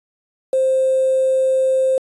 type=tone with quantisation; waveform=sine; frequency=525 Hz; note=C5; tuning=6 cents sharp; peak=-13 dBFS; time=0.53-1.98 s; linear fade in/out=2 ms; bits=6; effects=resampled to 24000 Hz